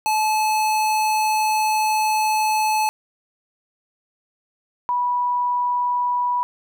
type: tone pair in turn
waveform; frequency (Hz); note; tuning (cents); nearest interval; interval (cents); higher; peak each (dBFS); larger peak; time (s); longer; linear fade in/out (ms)
square / sine; 863 / 979.1; A5 / B5; -34 / -15; major second; 219; second; -18; neither; 0.06-2.89 / 4.89-6.43; first; 0
effects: none